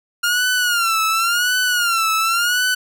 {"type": "tone with vibrato", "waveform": "sawtooth", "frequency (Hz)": 1400, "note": "F6", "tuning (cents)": 4, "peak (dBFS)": -12, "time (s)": [0.23, 2.75], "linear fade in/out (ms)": 10, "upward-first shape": "sine", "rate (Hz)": 0.92, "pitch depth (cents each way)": 120, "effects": []}